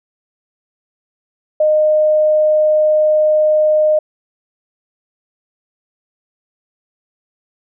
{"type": "tone", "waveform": "sine", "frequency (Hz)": 614, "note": "D#5", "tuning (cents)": -23, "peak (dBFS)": -9, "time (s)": [1.6, 3.99], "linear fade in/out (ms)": 5, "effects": []}